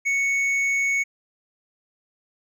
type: tone with hard clipping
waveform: sine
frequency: 2217 Hz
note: C#7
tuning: in tune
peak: -21 dBFS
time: 0.05-1.04 s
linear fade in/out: 20 ms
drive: 5 dB
effects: none